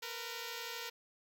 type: tone pair together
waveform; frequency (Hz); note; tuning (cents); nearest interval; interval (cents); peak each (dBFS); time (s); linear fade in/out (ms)
5% pulse; 461.7 / 493.9; A#4 / B4; -17 / 0; minor second; 117; -31 / -34; 0.02-0.9; 10
effects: none